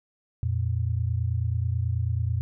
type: tone pair together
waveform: sine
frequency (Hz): 87.31 / 116.54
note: F2 / A#2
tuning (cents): 0 / 0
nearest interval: perfect fourth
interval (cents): 500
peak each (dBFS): -26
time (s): 0.43-2.41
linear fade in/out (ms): 0
effects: none